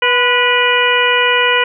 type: harmonic tone with a mistuned harmonic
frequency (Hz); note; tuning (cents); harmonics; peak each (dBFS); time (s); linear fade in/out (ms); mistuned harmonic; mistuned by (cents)
488.6; B4; -19; 1 / 2 / 3 / 4 / 5 / 6; -17 / -17 / -17 / -17 / -17 / -17; 0.02-1.64; 5; 2; +40
effects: none